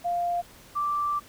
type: tone pair in turn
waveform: sine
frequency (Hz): 698.5 / 1172.1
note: F5 / D6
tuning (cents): 0 / -4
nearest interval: major sixth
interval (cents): 896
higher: second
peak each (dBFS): -24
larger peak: neither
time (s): 0.04-0.42 / 0.75-1.2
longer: second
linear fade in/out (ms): 20
effects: pink hiss -51 dBFS RMS until 1.28 s